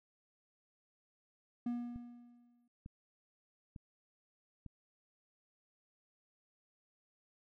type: tone with exponential decay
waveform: triangle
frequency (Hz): 240.3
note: B3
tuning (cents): -47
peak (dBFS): -31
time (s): 1.66-2.68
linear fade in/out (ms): 5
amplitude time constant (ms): 220
type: click train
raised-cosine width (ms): 5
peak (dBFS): -36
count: 4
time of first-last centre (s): 1.96-4.663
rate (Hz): 1.11
effects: none